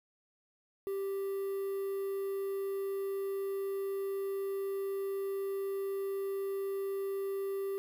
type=tone with quantisation; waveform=triangle; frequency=392 Hz; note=G4; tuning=in tune; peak=-31 dBFS; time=0.87-7.78 s; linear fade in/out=0 ms; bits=9; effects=none